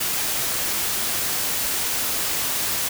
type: noise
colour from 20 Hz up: white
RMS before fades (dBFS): -24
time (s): 0-2.89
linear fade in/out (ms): 10
effects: none